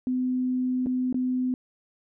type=tone with dropouts; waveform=sine; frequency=253.8 Hz; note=B3; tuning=47 cents sharp; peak=-23 dBFS; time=0.07-1.54 s; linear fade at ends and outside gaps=1 ms; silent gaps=0.861-0.868 / 1.127-1.144 s; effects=none